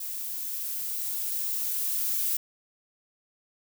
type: noise with level ramp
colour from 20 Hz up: violet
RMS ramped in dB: -35 to -27 dBFS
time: 0-2.37 s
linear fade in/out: 5 ms
effects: none